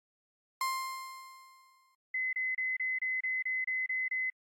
35% pulse tone with exponential decay, 1052 Hz, C6, 9 cents sharp, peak -27 dBFS, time 0.61-1.95 s, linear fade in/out 2 ms, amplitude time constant 290 ms
sine tone bursts, 2035 Hz, C7, 49 cents flat, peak -30 dBFS, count 10, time 2.14-4.301 s, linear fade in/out 5 ms, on 190 ms, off 29 ms
effects AAC 48 kbps

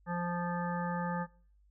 harmonic tone, 174.61 Hz, F3, in tune, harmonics 1 / 3 / 5 / 7 / 9 / 10, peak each -34 / -41 / -38 / -42 / -47 / -45 dBFS, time 0.06-1.27 s, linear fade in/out 50 ms, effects noise-tail reverb RT60 0.5 s tail -23 dB re dry + added 50 Hz sine -62 dBFS peak until 1.7 s

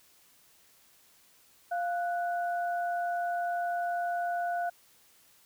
sine tone pair together, 698 / 1477.9 Hz, F5 / F#6, -1 / -2 cents, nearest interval octave + minor second, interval 1299 cents, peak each -29 / -38 dBFS, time 1.71-4.7 s, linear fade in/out 10 ms, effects white hiss -62 dBFS RMS until 5.45 s

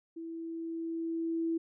sine tone with level ramp, 329.6 Hz, E4, in tune, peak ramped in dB -39 to -28 dBFS, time 0.16-1.58 s, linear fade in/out 10 ms, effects none

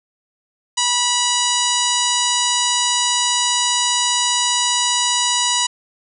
harmonic tone, 975 Hz, B5, 23 cents flat, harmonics 1 / 2 / 3 / 4 / 5 / 6 / 7 / 8 / 9, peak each -22 / -28 / -22 / -23 / -26 / -28 / -22 / -28 / -27 dBFS, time 0.77-5.67 s, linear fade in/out 10 ms, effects none

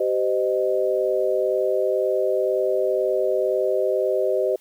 sine tone cluster, 385.5 / 515 / 617 Hz, G4 / C5 / D#5, -29 / -28 / -15 cents, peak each -23 dBFS, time 0-4.56 s, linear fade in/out 5 ms, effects white hiss -57 dBFS RMS until 4.6 s

